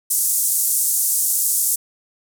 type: band-pass noise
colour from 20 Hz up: white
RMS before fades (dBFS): -19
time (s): 0.1-1.76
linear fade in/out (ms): 10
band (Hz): 7300 to 13000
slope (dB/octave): 24
effects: none